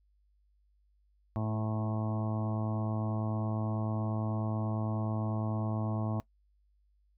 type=harmonic tone with a mistuned harmonic; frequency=109.1 Hz; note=A2; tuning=14 cents flat; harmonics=1 / 2 / 3 / 4 / 5 / 6 / 7 / 8 / 9 / 10; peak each=-32 / -36 / -42 / -50 / -47 / -42 / -47 / -48 / -51 / -48 dBFS; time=1.36-6.2 s; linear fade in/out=0 ms; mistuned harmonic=3; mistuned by=-17 cents; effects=noise-tail reverb RT60 0.1 s tail -20 dB re dry + added 50 Hz sine -66 dBFS peak until 7.17 s